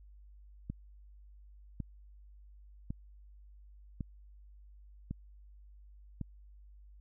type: click train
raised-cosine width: 5 ms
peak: -25 dBFS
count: 6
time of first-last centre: 0.7-6.213 s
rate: 0.907 Hz
effects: added 50 Hz sine -53 dBFS peak until 7 s